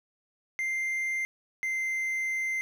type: tone pair in turn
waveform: triangle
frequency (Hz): 2093 / 2081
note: C7 / C7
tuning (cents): 0 / -10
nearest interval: unison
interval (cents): 10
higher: first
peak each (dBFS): -26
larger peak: neither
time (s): 0.59-1.25 / 1.63-2.61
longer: second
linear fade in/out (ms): 0
effects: none